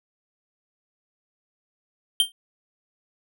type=tone with exponential decay; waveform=square; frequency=3157 Hz; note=G7; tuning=12 cents sharp; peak=-13 dBFS; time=2.2-2.32 s; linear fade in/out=1 ms; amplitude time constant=24 ms; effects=none